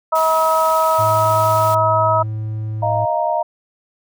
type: harmonic tone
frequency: 320.2 Hz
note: D#4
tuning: 50 cents sharp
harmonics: 2 / 3 / 4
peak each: -17 / -17 / -17 dBFS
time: 0.12-2.23 s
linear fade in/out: 10 ms
type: noise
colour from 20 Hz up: white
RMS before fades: -32 dBFS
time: 0.15-1.75 s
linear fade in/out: 5 ms
type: tone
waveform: triangle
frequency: 108.6 Hz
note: A2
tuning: 22 cents flat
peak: -19 dBFS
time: 0.98-3.06 s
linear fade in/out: 20 ms
type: chord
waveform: sine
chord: Eb suspended second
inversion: none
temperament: equal with one note detuned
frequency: 622.3 / 693.2 / 932.3 Hz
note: Eb5 / F5 / Bb5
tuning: 0 / -13 / 0 cents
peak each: -20 dBFS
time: 2.82-3.43 s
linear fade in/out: 10 ms
effects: none